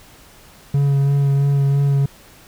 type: tone with vibrato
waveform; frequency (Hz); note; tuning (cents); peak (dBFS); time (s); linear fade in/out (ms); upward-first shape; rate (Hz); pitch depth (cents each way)
triangle; 140; C#3; +18; -11; 0.74-2.06; 5; sine; 3; 16
effects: pink hiss -46 dBFS RMS until 2.47 s